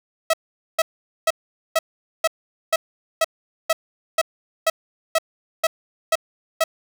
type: tone bursts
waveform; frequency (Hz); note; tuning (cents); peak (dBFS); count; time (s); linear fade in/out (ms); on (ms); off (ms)
sawtooth; 648; E5; -30; -11; 14; 0.3-6.64; 5; 35; 450
effects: none